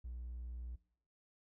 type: tone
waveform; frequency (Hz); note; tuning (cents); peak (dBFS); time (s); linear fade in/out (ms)
triangle; 60.4; B1; -38; -40; 0.04-0.76; 10
effects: noise-tail reverb RT60 0.6 s tail -21 dB re dry + tanh soft clip ceiling -37 dBFS